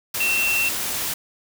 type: tone in noise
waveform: sine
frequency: 2700 Hz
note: E7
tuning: 41 cents sharp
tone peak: -19 dBFS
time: 0.2-0.69 s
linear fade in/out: 5 ms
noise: white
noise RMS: -26 dBFS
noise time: 0.14-1.14 s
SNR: +4 dB
effects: none